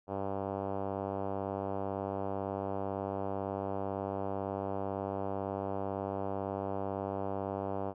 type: tone with low-pass filter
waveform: 5% pulse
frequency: 98 Hz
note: G2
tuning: in tune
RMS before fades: -36 dBFS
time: 0.07-7.94 s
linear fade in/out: 50 ms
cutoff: 720 Hz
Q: 1.4
effects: none